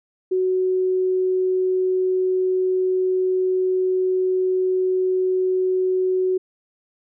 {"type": "tone", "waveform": "sine", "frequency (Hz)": 371.5, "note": "F#4", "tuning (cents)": 7, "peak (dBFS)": -17, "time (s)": [0.31, 6.38], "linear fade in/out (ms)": 10, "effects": []}